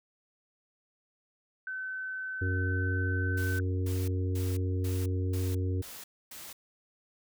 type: tone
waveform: sine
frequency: 1524 Hz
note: G6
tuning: 49 cents flat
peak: -34 dBFS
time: 1.67-3.6 s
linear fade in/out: 2 ms
type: harmonic tone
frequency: 92.5 Hz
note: F#2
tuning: in tune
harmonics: 1 / 3 / 4 / 5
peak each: -28 / -38 / -40 / -42 dBFS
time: 2.41-5.82 s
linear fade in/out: 10 ms
type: noise bursts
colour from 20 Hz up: white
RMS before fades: -45 dBFS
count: 7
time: 3.37-6.53 s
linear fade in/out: 5 ms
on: 220 ms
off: 270 ms
effects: none